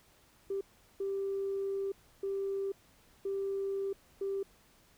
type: tone bursts at uneven times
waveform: sine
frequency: 392.5 Hz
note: G4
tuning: 2 cents sharp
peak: -31 dBFS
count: 5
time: 0.5-0.61 / 1-1.92 / 2.23-2.72 / 3.25-3.93 / 4.21-4.43 s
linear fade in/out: 5 ms
effects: tanh soft clip ceiling -27 dBFS + pink hiss -64 dBFS RMS until 4.97 s